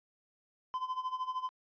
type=tone with tremolo; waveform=triangle; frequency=1023 Hz; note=C6; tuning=39 cents flat; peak=-29 dBFS; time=0.74-1.49 s; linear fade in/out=0 ms; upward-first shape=sine; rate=13 Hz; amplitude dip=80%; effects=resampled to 11025 Hz